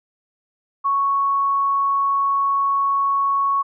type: tone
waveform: sine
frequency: 1108.7 Hz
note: C#6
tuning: in tune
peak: -16 dBFS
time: 0.84-3.63 s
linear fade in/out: 20 ms
effects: none